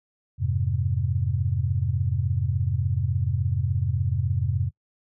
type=chord; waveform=sine; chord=F minor; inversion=none; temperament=equal; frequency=87.31 / 103.83 / 130.81 Hz; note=F2 / Ab2 / C3; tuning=0 / 0 / 0 cents; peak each=-26 dBFS; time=0.38-4.71 s; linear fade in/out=50 ms; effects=noise-tail reverb RT60 0.1 s tail -24 dB re dry

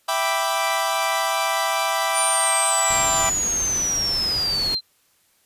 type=chord; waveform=sawtooth; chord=E minor seventh; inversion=none; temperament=equal; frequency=659.3 / 784 / 987.8 / 1174.7 Hz; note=E5 / G5 / B5 / D6; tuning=0 / 0 / 0 / 0 cents; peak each=-22 dBFS; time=0.08-3.3 s; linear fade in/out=10 ms
type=linear sweep; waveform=sine; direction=down; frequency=9160 to 4073 Hz; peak=-20 dBFS; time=2.13-4.81 s; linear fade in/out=50 ms
type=noise; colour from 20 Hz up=pink; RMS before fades=-32 dBFS; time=2.9-4.75 s; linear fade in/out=5 ms
effects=white hiss -62 dBFS RMS until 5.45 s + resampled to 32000 Hz

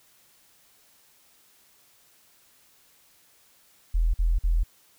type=tone bursts; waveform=sine; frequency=41.25 Hz; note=E1; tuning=2 cents sharp; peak=-19 dBFS; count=3; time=3.94-4.636 s; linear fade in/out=10 ms; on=200 ms; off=48 ms; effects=white hiss -60 dBFS RMS until 4.98 s

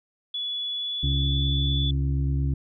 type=tone with pitch glide; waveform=sine; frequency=3415 to 3455 Hz; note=G#7 to A7; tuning=+48 to -32 cents; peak=-27 dBFS; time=0.34-1.91 s; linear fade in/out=5 ms; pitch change=+20 cents; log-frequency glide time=0.74-1.43 s
type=harmonic tone; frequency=68.5 Hz; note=C#2; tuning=20 cents flat; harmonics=1 / 2 / 4 / 5; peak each=-24 / -25 / -34 / -43 dBFS; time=1.03-2.54 s; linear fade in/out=5 ms
effects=none

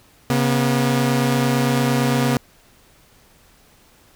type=tone pair together; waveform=sawtooth; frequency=135.2 / 241.6 Hz; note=C#3 / B3; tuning=-43 / -38 cents; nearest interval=minor seventh; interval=1005 cents; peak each=-15 dBFS; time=0.3-2.37 s; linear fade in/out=0 ms; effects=pink hiss -53 dBFS RMS until 4.15 s

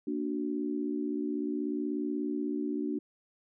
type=chord; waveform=sine; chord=Bb augmented; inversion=none; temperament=equal; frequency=233.1 / 293.7 / 370 Hz; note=Bb3 / D4 / F#4; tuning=0 / 0 / 0 cents; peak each=-36 / -32 / -37 dBFS; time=0.07-2.99 s; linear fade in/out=5 ms; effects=none

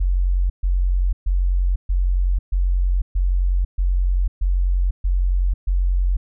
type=tone bursts; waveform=sine; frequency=45.24 Hz; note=F#1; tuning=38 cents flat; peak=-15 dBFS; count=10; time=0-6.17 s; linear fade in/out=10 ms; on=500 ms; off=130 ms; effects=none

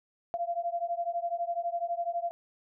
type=beating tone pair; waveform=sine; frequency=683 / 695 Hz; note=F5 / F5; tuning=-39 / -9 cents; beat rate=12 Hz; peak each=-32 / -33 dBFS; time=0.34-2.31 s; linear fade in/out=0 ms; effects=none

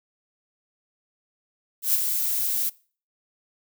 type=noise with ADSR envelope; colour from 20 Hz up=violet; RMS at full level=-19 dBFS; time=1.82-2.7 s; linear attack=120 ms; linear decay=23 ms; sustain=-6 dB; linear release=17 ms; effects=noise-tail reverb RT60 0.4 s tail -22 dB re dry

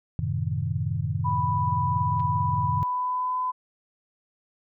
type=chord; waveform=sine; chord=F# diminished seventh; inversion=none; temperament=equal; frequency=92.5 / 110 / 130.81 / 155.56 Hz; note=F#2 / A2 / C3 / Eb3; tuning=0 / 0 / 0 / 0 cents; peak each=-30 dBFS; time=0.19-2.83 s; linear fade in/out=0 ms
type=tone with pitch glide; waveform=sine; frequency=987.8 to 1009.1 Hz; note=B5 to B5; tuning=0 to +37 cents; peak=-24 dBFS; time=1.24-3.52 s; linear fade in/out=20 ms; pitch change=+37 cents; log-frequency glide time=2.67-3.38 s
type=clicks; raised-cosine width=0.3 ms; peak=-33 dBFS; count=2; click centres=2.196 / 2.203 s
effects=none

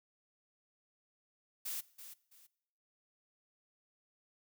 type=noise with echo; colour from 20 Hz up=blue; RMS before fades=-40 dBFS; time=1.65-1.81 s; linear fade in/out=10 ms; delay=330 ms; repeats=2; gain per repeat=-11 dB; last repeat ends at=2.47 s; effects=noise-tail reverb RT60 0.8 s tail -21 dB re dry

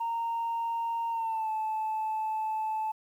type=tone with pitch glide; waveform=sine; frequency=924 to 872.1 Hz; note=A#5 to A5; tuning=-16 to -16 cents; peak=-27 dBFS; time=0-2.92 s; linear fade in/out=10 ms; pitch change=-100 cents; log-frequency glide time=1.1-1.5 s; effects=tanh soft clip ceiling -26 dBFS + 10-bit

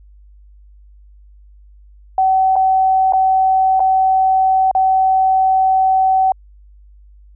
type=tone with dropouts; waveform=sine; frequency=760 Hz; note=F#5; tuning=46 cents sharp; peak=-10 dBFS; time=2.18-6.32 s; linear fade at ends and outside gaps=2 ms; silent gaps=2.557-2.563 / 3.124-3.134 / 3.796-3.802 / 4.713-4.75 s; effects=added 50 Hz sine -41 dBFS peak until 7.35 s

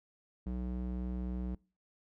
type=tone with band-pass filter; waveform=square; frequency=61.74 Hz; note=B1; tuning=in tune; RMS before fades=-37 dBFS; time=0.46-1.55 s; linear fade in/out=5 ms; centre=160 Hz; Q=1.1; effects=noise-tail reverb RT60 0.4 s tail -26 dB re dry

